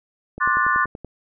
click train, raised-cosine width 2 ms, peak -21 dBFS, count 8, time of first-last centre 0.38-1.047 s, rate 10.5 Hz
sine chord, D dominant seventh, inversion third, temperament just, 1057.2 / 1174.7 / 1468.3 / 1762 Hz, C6 / D6 / F#6 / A6, +18 / 0 / -14 / +2 cents, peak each -22 dBFS, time 0.4-0.86 s, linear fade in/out 20 ms
effects none

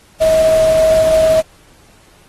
sine tone in noise, 638 Hz, D#5, 43 cents sharp, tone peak -8 dBFS, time 0.2-1.42 s, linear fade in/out 20 ms, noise pink, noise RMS -25 dBFS, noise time 0.2-1.42 s, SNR +14 dB, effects pink hiss -48 dBFS RMS until 2.28 s + AAC 32 kbps

